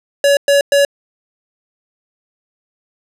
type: tone bursts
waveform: square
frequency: 565 Hz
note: C#5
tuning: 33 cents sharp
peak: -9 dBFS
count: 3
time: 0.24-0.85 s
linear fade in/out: 2 ms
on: 130 ms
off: 110 ms
effects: low-pass 12000 Hz 12 dB/octave